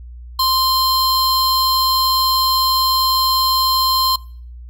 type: tone pair together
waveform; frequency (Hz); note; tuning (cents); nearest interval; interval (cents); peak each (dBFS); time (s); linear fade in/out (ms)
square; 1046.5 / 4168; C6 / C8; 0 / -7; 2 octaves; 2393; -17; 0.39-4.16; 5
effects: noise-tail reverb RT60 0.5 s tail -22 dB re dry + added 60 Hz sine -32 dBFS peak until 4.69 s